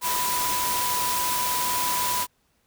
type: tone in noise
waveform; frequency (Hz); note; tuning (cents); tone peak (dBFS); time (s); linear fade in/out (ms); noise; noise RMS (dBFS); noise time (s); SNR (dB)
sine; 987.8; B5; 0; -26; 0.01-2.27; 50; white; -27; 0.01-2.27; -2
effects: pink hiss -68 dBFS RMS until 2.66 s